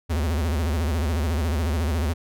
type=tone with vibrato; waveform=square; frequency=78.2 Hz; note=D#2; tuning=9 cents sharp; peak=-22 dBFS; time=0.09-2.14 s; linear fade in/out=20 ms; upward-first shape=sine; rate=14 Hz; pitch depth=190 cents each way; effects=none